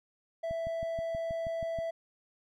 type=tone; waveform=triangle; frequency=661 Hz; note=E5; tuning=5 cents sharp; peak=-30 dBFS; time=0.43-1.91 s; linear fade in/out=10 ms
type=click train; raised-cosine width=5 ms; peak=-30 dBFS; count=9; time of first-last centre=0.51-1.788 s; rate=6.26 Hz
effects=none